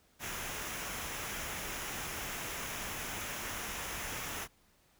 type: noise with comb filter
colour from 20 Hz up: pink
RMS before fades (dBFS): -40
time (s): 0.19-4.48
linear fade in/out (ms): 50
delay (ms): 0.23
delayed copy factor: -0.5
effects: pink hiss -68 dBFS RMS until 4.99 s